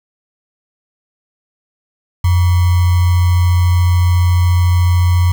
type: tone with sample-and-hold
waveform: sine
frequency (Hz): 88.6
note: F2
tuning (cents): +25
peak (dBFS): -8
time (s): 2.24-5.32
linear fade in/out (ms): 5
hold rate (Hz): 1050
effects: none